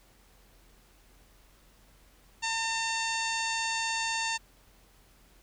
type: harmonic tone with a mistuned harmonic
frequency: 904 Hz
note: A5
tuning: 47 cents sharp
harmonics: 1 / 2 / 3 / 4 / 5 / 6 / 7 / 8 / 9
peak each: -34 / -35 / -35 / -39 / -38 / -44 / -42 / -40 / -45 dBFS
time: 2.42-4.38 s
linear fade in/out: 20 ms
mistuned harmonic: 8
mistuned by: -42 cents
effects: added 44 Hz sine -60 dBFS peak until 5.42 s + pink hiss -62 dBFS RMS until 5.42 s